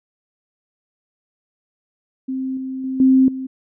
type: tone with level steps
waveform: sine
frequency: 262.4 Hz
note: C4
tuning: 5 cents sharp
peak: -21 / -24 / -21 / -9 / -24 dBFS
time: 2.28-3.47 s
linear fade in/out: 10 ms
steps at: 2.57 / 2.84 / 3 / 3.28 s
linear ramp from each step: 2 ms
effects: none